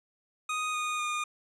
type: tone with pitch steps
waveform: 25% pulse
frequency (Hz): 1244.5 / 1231.6 / 1218.9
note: D#6 / D#6 / D#6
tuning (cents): 0 / -18 / -36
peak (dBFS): -26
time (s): 0.49-1.24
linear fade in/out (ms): 5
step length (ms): 250
effects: resampled to 24000 Hz